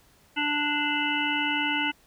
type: harmonic tone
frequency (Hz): 294.5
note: D4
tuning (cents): +5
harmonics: 1 / 3 / 5 / 7 / 9 / 10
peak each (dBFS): -31 / -31 / -31 / -31 / -31 / -31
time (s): 0.36-1.92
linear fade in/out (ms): 20
effects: pink hiss -60 dBFS RMS until 2.06 s